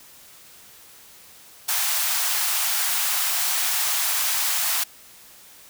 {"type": "high-pass noise", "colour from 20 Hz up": "white", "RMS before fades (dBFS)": -23, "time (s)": [1.68, 4.84], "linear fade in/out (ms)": 10, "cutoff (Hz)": 680, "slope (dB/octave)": 48, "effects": ["white hiss -48 dBFS RMS until 5.69 s"]}